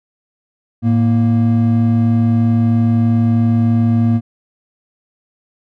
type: tone pair together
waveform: triangle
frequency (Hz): 110 / 233.1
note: A2 / A#3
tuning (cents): 0 / 0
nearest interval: octave + minor second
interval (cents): 1300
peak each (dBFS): -11 / -11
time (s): 0.82-4.21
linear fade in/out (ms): 50
effects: none